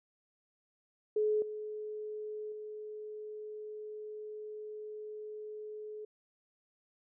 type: tone with level steps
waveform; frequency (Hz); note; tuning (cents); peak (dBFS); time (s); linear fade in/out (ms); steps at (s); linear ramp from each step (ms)
sine; 426.1; G#4; +44; -27 / -38 / -41; 1.16-6.05; 5; 1.42 / 2.52; 2
effects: none